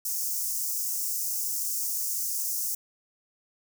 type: high-pass noise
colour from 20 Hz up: white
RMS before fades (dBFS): -30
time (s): 0.05-2.75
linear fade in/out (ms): 5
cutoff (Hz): 5400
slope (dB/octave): 48
effects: none